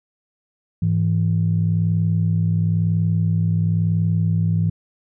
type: tone pair together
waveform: sine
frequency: 103.82 / 164.81 Hz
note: G#2 / E3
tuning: 0 / 0 cents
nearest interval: minor sixth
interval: 800 cents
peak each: -18 dBFS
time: 0.82-4.7 s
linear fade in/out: 5 ms
effects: tanh soft clip ceiling -8 dBFS

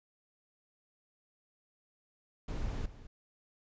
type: noise with echo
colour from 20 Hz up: brown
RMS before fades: -36 dBFS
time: 2.48-2.86 s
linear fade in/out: 5 ms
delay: 210 ms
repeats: 1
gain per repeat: -14 dB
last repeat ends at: 3.07 s
effects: resampled to 16000 Hz

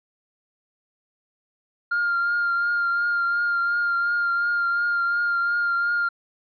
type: tone with vibrato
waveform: triangle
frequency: 1402 Hz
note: F6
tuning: 6 cents sharp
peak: -17 dBFS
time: 1.91-6.09 s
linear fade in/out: 10 ms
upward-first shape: triangle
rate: 2.8 Hz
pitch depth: 25 cents each way
effects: tanh soft clip ceiling -16 dBFS + resampled to 11025 Hz

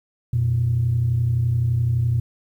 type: tone pair together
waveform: sine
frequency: 88.7 / 120.45 Hz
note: F2 / B2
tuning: +27 / -43 cents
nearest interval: perfect fourth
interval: 530 cents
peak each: -24 / -17 dBFS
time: 0.33-2.2 s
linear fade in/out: 5 ms
effects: tanh soft clip ceiling -11 dBFS + 9-bit

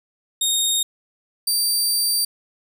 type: tone pair in turn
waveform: 20% pulse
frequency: 3709 / 4665 Hz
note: A#7 / D8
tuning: -9 / -12 cents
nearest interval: major third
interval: 397 cents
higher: second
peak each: -12 / -12 dBFS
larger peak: neither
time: 0.41-0.83 / 1.47-2.25 s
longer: second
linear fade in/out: 5 ms
effects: none

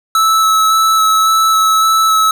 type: tone with vibrato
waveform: square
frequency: 1305 Hz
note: E6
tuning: 18 cents flat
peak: -9 dBFS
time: 0.15-2.31 s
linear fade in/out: 2 ms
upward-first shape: square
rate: 1.8 Hz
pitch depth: 8 cents each way
effects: none

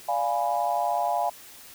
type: chord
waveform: sine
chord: D diminished seventh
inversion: none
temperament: equal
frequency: 587.3 / 698.5 / 830.6 / 987.8 Hz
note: D5 / F5 / Ab5 / Cb6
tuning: 0 / 0 / 0 / 0 cents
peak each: -32 / -26 / -27 / -32 dBFS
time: 0.08-1.3 s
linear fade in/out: 10 ms
effects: white hiss -47 dBFS RMS until 1.74 s

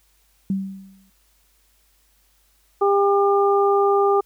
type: tone with exponential decay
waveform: sine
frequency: 193.2 Hz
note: G3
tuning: 25 cents flat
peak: -17 dBFS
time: 0.5-1.1 s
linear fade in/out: 2 ms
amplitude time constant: 130 ms
type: harmonic tone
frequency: 400 Hz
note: G4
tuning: 35 cents sharp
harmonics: 1 / 2 / 3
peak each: -16 / -21 / -22 dBFS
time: 2.81-4.21 s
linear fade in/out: 10 ms
effects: added 50 Hz sine -62 dBFS peak until 4.25 s + white hiss -62 dBFS RMS until 4.25 s

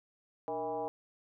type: tone with frequency modulation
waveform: sine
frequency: 640 Hz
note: D#5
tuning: 49 cents sharp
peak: -33 dBFS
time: 0.48-0.88 s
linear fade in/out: 0 ms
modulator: 172 Hz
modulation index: 1.6
effects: none

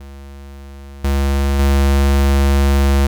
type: tone with level steps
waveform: square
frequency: 69.3 Hz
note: C#2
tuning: in tune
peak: -33 / -14 / -11 dBFS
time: 0-3.07 s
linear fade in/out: 5 ms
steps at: 1.04 / 1.59 s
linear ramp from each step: 5 ms
effects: none

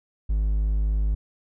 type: tone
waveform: triangle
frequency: 52 Hz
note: G#1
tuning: 3 cents sharp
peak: -18 dBFS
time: 0.29-1.15 s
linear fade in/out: 10 ms
effects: none

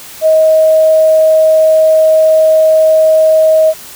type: tone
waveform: sine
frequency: 632 Hz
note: D#5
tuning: 27 cents sharp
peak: -4 dBFS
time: 0.21-3.74 s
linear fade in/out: 50 ms
effects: white hiss -31 dBFS RMS until 3.95 s

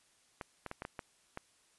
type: clicks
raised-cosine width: 0.5 ms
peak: -25 dBFS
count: 7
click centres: 0.412 / 0.663 / 0.714 / 0.821 / 0.851 / 0.992 / 1.374 s
effects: white hiss -69 dBFS RMS until 1.78 s + resampled to 24000 Hz

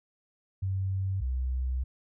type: tone pair in turn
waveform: sine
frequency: 95.7 / 63.87 Hz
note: G2 / C2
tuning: -41 / -41 cents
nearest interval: perfect fifth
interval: 700 cents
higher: first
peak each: -27 dBFS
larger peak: neither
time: 0.62-1.21 / 1.21-1.84 s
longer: second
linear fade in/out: 10 ms
effects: none

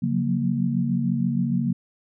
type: chord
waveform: sine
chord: Gb major seventh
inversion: second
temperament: equal with one note detuned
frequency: 138.59 / 178.49 / 185 / 233.1 Hz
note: Db3 / F3 / Gb3 / Bb3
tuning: 0 / +38 / 0 / 0 cents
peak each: -26 / -27 / -28 / -24 dBFS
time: 0.02-1.73 s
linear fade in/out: 10 ms
effects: none

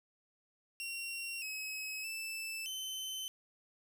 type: tone with pitch steps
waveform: sawtooth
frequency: 2744 / 2559 / 2643 / 3064 Hz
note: F7 / D#7 / E7 / G7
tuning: -31 / +48 / +4 / -40 cents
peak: -36 dBFS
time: 0.8-3.28 s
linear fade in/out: 0 ms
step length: 620 ms
effects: none

